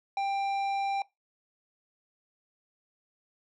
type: tone with tanh clipping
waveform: triangle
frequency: 790 Hz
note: G5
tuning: 13 cents sharp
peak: -29 dBFS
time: 0.17-1.02 s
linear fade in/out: 2 ms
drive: 15 dB
effects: noise-tail reverb RT60 0.2 s tail -21 dB re dry